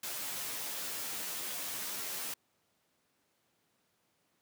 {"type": "noise with comb filter", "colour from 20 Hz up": "white", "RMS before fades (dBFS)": -39, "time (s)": [0.03, 2.34], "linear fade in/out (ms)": 5, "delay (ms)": 12, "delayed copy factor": -0.65, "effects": ["pink hiss -75 dBFS RMS until 4.41 s", "high-pass 150 Hz 12 dB/octave"]}